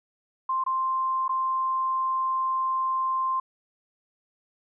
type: tone with dropouts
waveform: sine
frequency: 1050 Hz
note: C6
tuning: 6 cents sharp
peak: -23 dBFS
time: 0.49-3.4 s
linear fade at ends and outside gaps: 5 ms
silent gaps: 0.639-0.663 / 1.281-1.292 s
effects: none